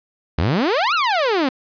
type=exponential two-way sweep; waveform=sawtooth; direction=up then down; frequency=70 to 1447 to 250.1 Hz; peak=-12 dBFS; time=0.38-1.49 s; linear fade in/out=5 ms; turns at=0.94 s; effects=resampled to 11025 Hz + 8-bit